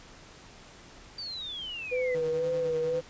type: exponential sweep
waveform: sine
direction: down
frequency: 4692 to 1975.5 Hz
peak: -35 dBFS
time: 1.18-2.15 s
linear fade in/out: 5 ms
type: tone with vibrato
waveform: sine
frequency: 493.9 Hz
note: B4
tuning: in tune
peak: -26 dBFS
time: 1.91-3.01 s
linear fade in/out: 20 ms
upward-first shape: sine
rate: 2 Hz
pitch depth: 49 cents each way
type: tone with tremolo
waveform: sawtooth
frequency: 155.56 Hz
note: D#3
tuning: in tune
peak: -34 dBFS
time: 2.14-3.02 s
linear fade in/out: 10 ms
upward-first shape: triangle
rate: 10 Hz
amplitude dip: 60%
effects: pink hiss -51 dBFS RMS until 3.09 s + resampled to 16000 Hz